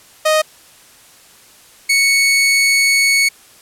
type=tone pair in turn; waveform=sawtooth; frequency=622 / 2217 Hz; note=D#5 / C#7; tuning=-1 / 0 cents; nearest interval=octave + minor seventh; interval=2201 cents; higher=second; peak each=-7 dBFS; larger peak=neither; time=0.25-0.42 / 1.89-3.29 s; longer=second; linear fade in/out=10 ms; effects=white hiss -45 dBFS RMS until 3.61 s + low-pass 12000 Hz 12 dB/octave